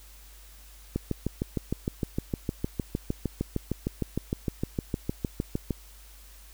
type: click train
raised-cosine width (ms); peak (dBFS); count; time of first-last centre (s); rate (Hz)
3; -14; 32; 0.96-5.707; 6.53
effects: added 50 Hz sine -49 dBFS peak until 6.53 s + white hiss -54 dBFS RMS until 6.53 s